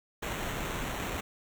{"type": "noise with sample-and-hold", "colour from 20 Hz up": "pink", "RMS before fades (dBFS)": -35, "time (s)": [0.22, 1.21], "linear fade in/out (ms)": 10, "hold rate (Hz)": 4900, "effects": []}